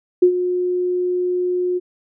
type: tone with ADSR envelope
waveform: sine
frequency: 360 Hz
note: F#4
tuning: 47 cents flat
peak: -6 dBFS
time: 0.22-1.8 s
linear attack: 8 ms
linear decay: 84 ms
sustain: -11 dB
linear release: 30 ms
effects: none